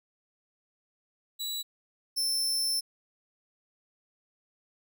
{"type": "tone pair in turn", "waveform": "sawtooth", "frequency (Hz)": [3926, 5333], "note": ["B7", "E8"], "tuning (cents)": [-11, 19], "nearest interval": "perfect fourth", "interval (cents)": 530, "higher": "second", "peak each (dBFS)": [-29, -24], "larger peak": "second", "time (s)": [[1.39, 1.63], [2.16, 2.81]], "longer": "second", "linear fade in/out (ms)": 20, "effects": []}